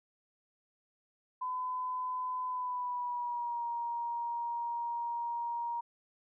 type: tone with pitch glide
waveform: sine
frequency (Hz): 1010 to 942.4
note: B5 to A#5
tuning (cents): +39 to +19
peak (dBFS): -33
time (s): 1.41-5.81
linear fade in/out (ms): 10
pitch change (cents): -120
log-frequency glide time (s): 2.47-3.65
effects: none